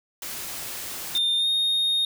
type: noise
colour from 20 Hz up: white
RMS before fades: -34 dBFS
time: 0.22-1.18 s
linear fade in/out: 2 ms
type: tone with pitch glide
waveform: triangle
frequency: 3620 to 3702 Hz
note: A7 to A#7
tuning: +48 to -13 cents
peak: -19 dBFS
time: 1.15-2.05 s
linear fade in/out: 2 ms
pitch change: +39 cents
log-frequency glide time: 1.37-1.47 s
effects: none